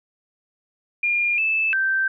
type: tone with pitch steps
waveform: sine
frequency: 2411 / 2627 / 1560 Hz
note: D7 / E7 / G6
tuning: +45 / -7 / -9 cents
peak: -18 dBFS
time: 1.03-2.08 s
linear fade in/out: 5 ms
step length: 350 ms
effects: none